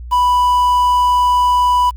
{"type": "tone with quantisation", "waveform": "triangle", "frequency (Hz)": 987.8, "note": "B5", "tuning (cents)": 0, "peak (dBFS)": -8, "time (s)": [0.11, 1.91], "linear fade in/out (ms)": 20, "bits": 6, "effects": ["added 60 Hz sine -27 dBFS peak until 1.96 s"]}